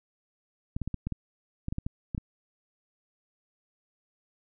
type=clicks; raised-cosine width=5 ms; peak=-19 dBFS; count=12; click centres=0.765 / 0.817 / 0.876 / 0.943 / 1.07 / 1.123 / 1.684 / 1.725 / 1.784 / 1.865 / 2.148 / 2.179 s; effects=none